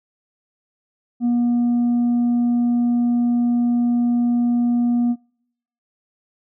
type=tone with tanh clipping; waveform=sine; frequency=240 Hz; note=B3; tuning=49 cents flat; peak=-16 dBFS; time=1.2-5.16 s; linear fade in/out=50 ms; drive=2 dB; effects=noise-tail reverb RT60 0.7 s tail -26 dB re dry